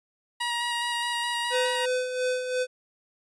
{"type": "tone with vibrato", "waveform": "15% pulse", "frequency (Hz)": 952, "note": "A#5", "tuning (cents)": 36, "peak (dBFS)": -20, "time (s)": [0.4, 1.86], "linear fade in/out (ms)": 10, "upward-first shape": "square", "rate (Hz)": 4.8, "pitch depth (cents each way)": 10}
{"type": "tone with tremolo", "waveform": "square", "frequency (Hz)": 505, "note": "B4", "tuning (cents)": 39, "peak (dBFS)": -24, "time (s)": [1.5, 2.67], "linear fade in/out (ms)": 50, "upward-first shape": "sine", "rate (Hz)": 2.9, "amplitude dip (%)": 55}
{"effects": ["resampled to 22050 Hz"]}